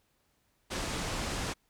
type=low-pass noise; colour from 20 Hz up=pink; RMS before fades=-35 dBFS; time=0.7-1.54 s; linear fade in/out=20 ms; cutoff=8900 Hz; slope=24 dB/octave; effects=pink hiss -73 dBFS RMS until 1.69 s